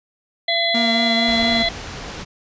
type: harmonic tone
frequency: 677 Hz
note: E5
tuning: 46 cents sharp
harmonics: 1 / 3 / 5 / 6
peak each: -22 / -22 / -22 / -22 dBFS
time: 0.48-1.69 s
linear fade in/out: 5 ms
type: tone with vibrato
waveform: 45% pulse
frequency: 233.1 Hz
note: A#3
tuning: in tune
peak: -20 dBFS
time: 0.74-1.63 s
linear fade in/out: 10 ms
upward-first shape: triangle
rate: 4.3 Hz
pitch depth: 27 cents each way
type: low-pass noise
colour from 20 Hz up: pink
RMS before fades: -32 dBFS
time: 1.27-2.25 s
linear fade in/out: 20 ms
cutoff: 6700 Hz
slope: 24 dB/octave
effects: resampled to 16000 Hz